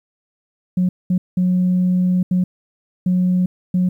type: tone bursts at uneven times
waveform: sine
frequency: 181.8 Hz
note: F#3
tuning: 30 cents flat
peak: -12 dBFS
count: 6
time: 0.77-0.89 / 1.1-1.18 / 1.37-2.23 / 2.31-2.44 / 3.06-3.46 / 3.74-3.89 s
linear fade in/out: 5 ms
effects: tanh soft clip ceiling -10 dBFS + 9-bit